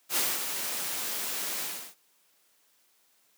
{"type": "noise with ADSR envelope", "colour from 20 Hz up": "white", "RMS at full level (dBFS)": -26, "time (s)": [0.09, 1.95], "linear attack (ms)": 73, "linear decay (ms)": 230, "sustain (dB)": -7, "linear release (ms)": 340, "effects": ["white hiss -67 dBFS RMS until 3.37 s", "high-pass 200 Hz 12 dB/octave"]}